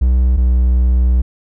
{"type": "tone pair in turn", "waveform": "triangle", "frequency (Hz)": [62.7, 61.91], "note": ["B1", "B1"], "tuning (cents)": [27, 5], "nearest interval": "unison", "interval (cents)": 22, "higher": "first", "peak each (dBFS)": -7, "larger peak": "neither", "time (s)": [[0.01, 0.37], [0.37, 1.22]], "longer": "second", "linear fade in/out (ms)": 10, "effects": []}